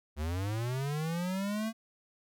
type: linear sweep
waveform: square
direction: up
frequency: 71.1 to 227.3 Hz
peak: -32 dBFS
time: 0.16-1.73 s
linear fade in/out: 50 ms
effects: none